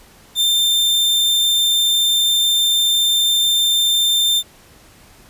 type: tone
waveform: 40% pulse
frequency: 3587 Hz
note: A7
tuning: 33 cents sharp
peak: -12 dBFS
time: 0.35-4.43 s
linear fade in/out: 50 ms
effects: pink hiss -47 dBFS RMS until 5.29 s + resampled to 32000 Hz